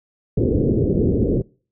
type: low-pass noise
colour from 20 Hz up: white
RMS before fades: -18 dBFS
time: 0.37-1.42 s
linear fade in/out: 5 ms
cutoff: 460 Hz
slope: 48 dB/octave
effects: noise-tail reverb RT60 0.4 s tail -24 dB re dry